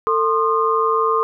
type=tone cluster; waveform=sine; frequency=446.5 / 1054 / 1222 Hz; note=A4 / C6 / D#6; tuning=+25 / +12 / -32 cents; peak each=-19 dBFS; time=0.07-1.23 s; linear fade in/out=0 ms; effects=none